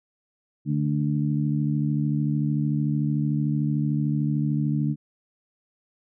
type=harmonic tone; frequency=73.42 Hz; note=D2; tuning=in tune; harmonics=2 / 3 / 4; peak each=-23 / -27 / -29 dBFS; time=0.65-4.96 s; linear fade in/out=50 ms; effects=none